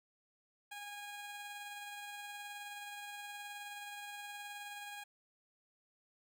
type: tone with tremolo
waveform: 15% pulse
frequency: 820 Hz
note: G#5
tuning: 22 cents flat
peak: -38 dBFS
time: 0.71-5.04 s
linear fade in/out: 10 ms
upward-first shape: sine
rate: 19 Hz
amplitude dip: 25%
effects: none